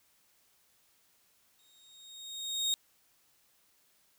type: tone with exponential growth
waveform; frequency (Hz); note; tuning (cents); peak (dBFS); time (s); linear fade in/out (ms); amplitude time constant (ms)
30% pulse; 3726; A#7; -2; -24; 1.59-2.74; 0; 250
effects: white hiss -69 dBFS RMS until 4.18 s